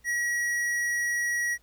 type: tone with hard clipping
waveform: triangle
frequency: 1914 Hz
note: A#6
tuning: 45 cents sharp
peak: -27 dBFS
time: 0.04-1.58 s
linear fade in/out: 50 ms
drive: 15 dB
effects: added 58 Hz sine -61 dBFS peak until 1.62 s + pink hiss -65 dBFS RMS until 1.62 s